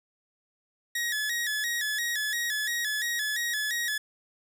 sawtooth tone with vibrato, 1800 Hz, A6, 39 cents sharp, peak -24 dBFS, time 0.95-3.98 s, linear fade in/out 5 ms, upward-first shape square, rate 2.9 Hz, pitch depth 85 cents each way, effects none

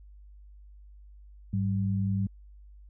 sine tone pair together, 102.1 / 192.74 Hz, G#2 / G3, -29 / -29 cents, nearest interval major seventh, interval 1100 cents, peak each -27 / -29 dBFS, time 1.53-2.27 s, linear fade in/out 5 ms, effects added 50 Hz sine -48 dBFS peak until 2.89 s

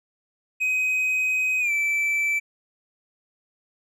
triangle tone with pitch glide, 2519 to 2323 Hz, D#7 to D7, +21 to -20 cents, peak -19 dBFS, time 0.6-2.4 s, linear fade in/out 20 ms, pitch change -141 cents, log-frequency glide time 1.6-1.71 s, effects none

